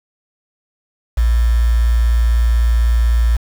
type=tone with quantisation; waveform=sine; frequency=58 Hz; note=A#1; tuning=8 cents flat; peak=-10 dBFS; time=1.17-3.37 s; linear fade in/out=10 ms; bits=5; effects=none